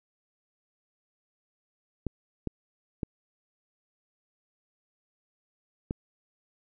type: clicks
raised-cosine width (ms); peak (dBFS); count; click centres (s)
3; -17; 4; 2.067 / 2.473 / 3.032 / 5.909
effects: none